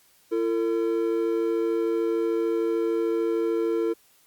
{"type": "tone pair together", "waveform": "triangle", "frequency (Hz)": [338.6, 452], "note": ["E4", "A4"], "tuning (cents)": [46, 47], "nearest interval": "perfect fourth", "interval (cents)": 501, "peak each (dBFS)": -23, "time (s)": [0.31, 3.94], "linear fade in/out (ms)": 20, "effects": ["white hiss -60 dBFS RMS until 4.26 s", "Opus 48 kbps"]}